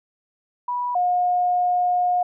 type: tone pair in turn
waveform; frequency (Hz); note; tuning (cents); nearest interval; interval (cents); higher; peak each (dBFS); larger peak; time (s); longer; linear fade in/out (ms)
sine; 979 / 717.5; B5 / F5; -15 / +47; perfect fourth; 538; first; -22 / -17; second; 0.68-0.95 / 0.95-2.23; second; 5
effects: none

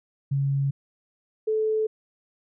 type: tone pair in turn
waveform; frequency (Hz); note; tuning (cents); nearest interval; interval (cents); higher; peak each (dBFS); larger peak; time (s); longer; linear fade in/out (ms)
sine; 138.59 / 435.3; C#3 / A4; 0 / -19; octave + minor sixth; 1981; second; -21; neither; 0.31-0.71 / 1.47-1.87; neither; 10
effects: none

